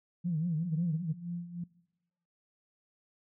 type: tone with vibrato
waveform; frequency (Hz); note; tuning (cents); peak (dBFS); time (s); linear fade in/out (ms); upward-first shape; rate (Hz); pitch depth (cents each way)
sine; 164.81; E3; 0; -28; 0.24-1.14; 20; triangle; 5.4; 170
type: tone with tremolo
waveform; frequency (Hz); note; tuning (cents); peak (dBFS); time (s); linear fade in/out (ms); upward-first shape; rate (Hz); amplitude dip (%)
sine; 173.3; F3; -13; -33; 0.63-1.64; 5; sine; 3.2; 75
effects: noise-tail reverb RT60 1.0 s tail -23 dB re dry + tanh soft clip ceiling -22 dBFS